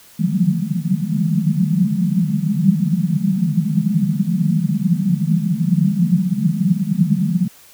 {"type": "band-pass noise", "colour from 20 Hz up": "white", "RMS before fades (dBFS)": -17, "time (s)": [0.19, 7.48], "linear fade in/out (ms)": 10, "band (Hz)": [150, 210], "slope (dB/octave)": 96, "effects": ["white hiss -46 dBFS RMS until 7.73 s"]}